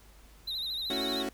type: tone with vibrato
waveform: triangle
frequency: 3879 Hz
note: B7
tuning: 32 cents flat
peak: -31 dBFS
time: 0.47-1.23 s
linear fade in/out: 10 ms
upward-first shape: sine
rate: 13 Hz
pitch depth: 95 cents each way
type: chord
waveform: 30% pulse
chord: F# minor seventh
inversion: first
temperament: equal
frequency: 220 / 277.2 / 329.6 / 370 Hz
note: A3 / C#4 / E4 / F#4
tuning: 0 / 0 / 0 / 0 cents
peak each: -38 / -33 / -38 / -34 dBFS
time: 0.9-1.29 s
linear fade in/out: 2 ms
effects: added 50 Hz sine -54 dBFS peak until 1.33 s + pink hiss -59 dBFS RMS until 1.33 s